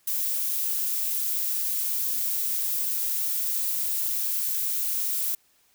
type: noise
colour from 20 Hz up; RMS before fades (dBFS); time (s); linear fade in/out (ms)
violet; -27; 0.07-5.35; 5
effects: white hiss -64 dBFS RMS until 5.74 s